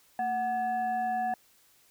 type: tone with frequency modulation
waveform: sine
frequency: 740 Hz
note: F#5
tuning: in tune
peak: -27 dBFS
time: 0.19-1.34 s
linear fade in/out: 2 ms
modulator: 966 Hz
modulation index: 0.47
effects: white hiss -63 dBFS RMS until 1.9 s